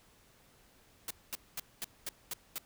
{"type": "noise bursts", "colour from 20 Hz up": "white", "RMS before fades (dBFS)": -38, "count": 7, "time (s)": [1.08, 2.582], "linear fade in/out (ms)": 2, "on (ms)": 26, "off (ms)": 220, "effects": ["pink hiss -64 dBFS RMS until 2.65 s"]}